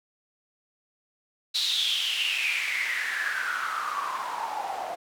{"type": "noise with band-pass filter sweep", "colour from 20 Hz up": "white", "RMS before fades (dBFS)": -29, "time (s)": [1.54, 4.96], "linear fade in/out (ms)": 20, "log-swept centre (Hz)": [4000, 690], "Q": 8.1, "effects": []}